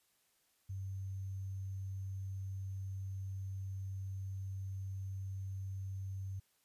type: tone with sample-and-hold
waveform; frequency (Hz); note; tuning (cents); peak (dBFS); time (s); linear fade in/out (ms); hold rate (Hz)
sine; 96.2; G2; -32; -39; 0.69-6.4; 10; 6300
effects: white hiss -75 dBFS RMS until 6.64 s + resampled to 32000 Hz